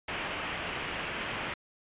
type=low-pass noise; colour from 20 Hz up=white; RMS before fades=-36 dBFS; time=0.08-1.54 s; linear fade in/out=5 ms; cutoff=3100 Hz; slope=48 dB/octave; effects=resampled to 8000 Hz